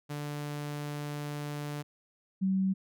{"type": "tone pair in turn", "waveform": ["sawtooth", "sine"], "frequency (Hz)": [146.83, 190.66], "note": ["D3", "G3"], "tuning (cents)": [0, -48], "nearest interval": "perfect fourth", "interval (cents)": 452, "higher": "second", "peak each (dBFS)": [-31, -25], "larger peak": "second", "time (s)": [[0.09, 1.83], [2.41, 2.74]], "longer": "first", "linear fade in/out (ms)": 20, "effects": []}